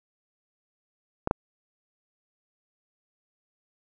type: clicks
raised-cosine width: 1 ms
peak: -11 / -7 dBFS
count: 2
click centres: 1.274 / 1.311 s
effects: none